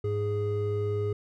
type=tone pair together; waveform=triangle; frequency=103.83 / 415.3 Hz; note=G#2 / G#4; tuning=0 / 0 cents; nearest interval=2 octaves; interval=2400 cents; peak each=-27 dBFS; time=0.04-1.13 s; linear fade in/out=5 ms; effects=none